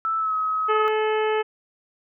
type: tone with pitch glide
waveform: sine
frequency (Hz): 1318.5 to 1275.8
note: E6 to D#6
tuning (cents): 0 to +43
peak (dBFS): -21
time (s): 0.05-0.88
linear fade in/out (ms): 0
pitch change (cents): -57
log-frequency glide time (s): 0.18-0.34
type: harmonic tone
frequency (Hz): 432.2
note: A4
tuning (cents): -31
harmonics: 1 / 2 / 3 / 4 / 5 / 6 / 7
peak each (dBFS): -21 / -27 / -31 / -33 / -35 / -37 / -38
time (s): 0.68-1.43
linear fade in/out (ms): 20
effects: none